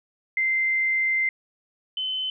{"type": "tone pair in turn", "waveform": "sine", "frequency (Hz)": [2082, 3048], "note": ["C7", "G7"], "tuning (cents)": [-9, -49], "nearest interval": "perfect fifth", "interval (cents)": 660, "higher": "second", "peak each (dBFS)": [-20, -25], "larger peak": "first", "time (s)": [[0.37, 1.29], [1.97, 2.3]], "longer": "first", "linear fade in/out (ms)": 2, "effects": []}